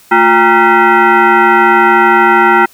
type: tone with frequency modulation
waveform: sine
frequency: 221.7 Hz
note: A3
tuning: 13 cents sharp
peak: -4 dBFS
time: 0.11-2.66 s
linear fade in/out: 10 ms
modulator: 576 Hz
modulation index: 2.8
effects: white hiss -43 dBFS RMS until 2.73 s